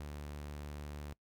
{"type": "tone", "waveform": "sawtooth", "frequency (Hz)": 73.42, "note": "D2", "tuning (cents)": 0, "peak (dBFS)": -39, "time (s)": [0, 1.13], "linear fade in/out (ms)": 0, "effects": ["noise-tail reverb RT60 0.1 s tail -22 dB re dry"]}